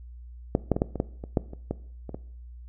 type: clicks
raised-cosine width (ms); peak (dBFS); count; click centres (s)
2; -7 / -7 / -13 / -8 / -18 / -10 / -23 / -8 / -26 / -14 / -23 / -20; 12; 0.551 / 0.717 / 0.765 / 0.819 / 0.957 / 1.001 / 1.239 / 1.372 / 1.534 / 1.71 / 2.093 / 2.145
effects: noise-tail reverb RT60 0.6 s tail -19 dB re dry + added 60 Hz sine -41 dBFS peak until 2.68 s